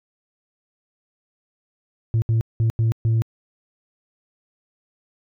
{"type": "tone bursts at uneven times", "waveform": "sine", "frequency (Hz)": 113, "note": "A2", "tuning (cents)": 47, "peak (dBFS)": -13, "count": 5, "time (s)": [[2.14, 2.22], [2.29, 2.41], [2.6, 2.7], [2.79, 2.92], [3.05, 3.22]], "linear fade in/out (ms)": 0, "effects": ["tanh soft clip ceiling -15 dBFS"]}